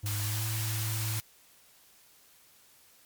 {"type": "tone with pitch glide", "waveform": "triangle", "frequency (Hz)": [103.83, 109.43], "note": ["G#2", "A2"], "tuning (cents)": [0, -9], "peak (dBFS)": -29, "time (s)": [0.03, 1.2], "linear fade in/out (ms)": 10, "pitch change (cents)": 91, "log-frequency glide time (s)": [0.21, 0.44]}
{"type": "band-stop noise", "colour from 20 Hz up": "white", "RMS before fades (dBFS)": -36, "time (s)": [0.06, 1.2], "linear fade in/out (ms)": 0, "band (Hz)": [150, 690], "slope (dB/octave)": 48}
{"effects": ["white hiss -60 dBFS RMS until 3.05 s", "MP3 96 kbps"]}